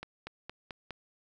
accelerating click train, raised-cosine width 0.3 ms, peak -24 dBFS, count 5, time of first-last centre 0.03-0.907 s, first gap 240 ms, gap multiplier 0.94, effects none

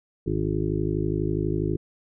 harmonic tone, 52.2 Hz, G#1, 10 cents sharp, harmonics 1 / 2 / 3 / 5 / 6 / 7 / 8, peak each -32 / -30 / -29 / -34 / -30 / -29 / -33 dBFS, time 0.26-1.77 s, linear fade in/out 10 ms, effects none

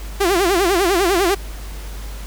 sawtooth tone with vibrato, 368.8 Hz, F#4, 6 cents flat, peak -10 dBFS, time 0.2-1.35 s, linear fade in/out 10 ms, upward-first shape sine, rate 10 Hz, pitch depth 170 cents each way, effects added 50 Hz sine -28 dBFS peak until 2.26 s + pink hiss -38 dBFS RMS until 2.26 s

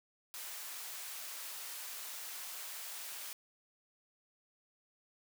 white high-pass noise, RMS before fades -45 dBFS, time 0.34-3.33 s, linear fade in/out 0 ms, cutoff 690 Hz, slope 12 dB/octave, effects none

